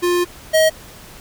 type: tone pair in turn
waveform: square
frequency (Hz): 352.8 / 633.4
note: F4 / D#5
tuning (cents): +18 / +31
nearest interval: minor seventh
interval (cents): 1013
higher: second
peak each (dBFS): -15 / -11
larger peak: second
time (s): 0.02-0.25 / 0.53-0.7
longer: first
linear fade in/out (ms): 20
effects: pink hiss -40 dBFS RMS until 1.2 s